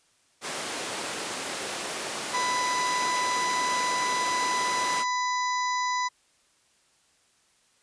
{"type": "high-pass noise", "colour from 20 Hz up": "pink", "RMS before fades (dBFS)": -33, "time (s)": [0.41, 5.05], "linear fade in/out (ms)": 50, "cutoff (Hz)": 340, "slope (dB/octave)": 12}
{"type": "harmonic tone", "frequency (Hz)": 996, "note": "B5", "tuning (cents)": 14, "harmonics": [1, 2, 4, 5, 6, 7], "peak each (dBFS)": [-26, -32, -38, -41, -39, -44], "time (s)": [2.33, 6.09], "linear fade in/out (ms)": 20}
{"effects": ["white hiss -65 dBFS RMS until 7.82 s", "resampled to 22050 Hz"]}